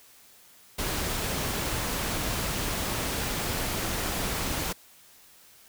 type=noise; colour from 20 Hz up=pink; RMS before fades=-30 dBFS; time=0.78-4.73 s; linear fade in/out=10 ms; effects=white hiss -55 dBFS RMS until 5.68 s